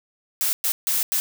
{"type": "noise bursts at uneven times", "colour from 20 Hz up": "blue", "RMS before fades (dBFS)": -22, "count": 4, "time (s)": [[0.41, 0.53], [0.64, 0.72], [0.87, 1.03], [1.12, 1.2]], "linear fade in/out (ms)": 0, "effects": []}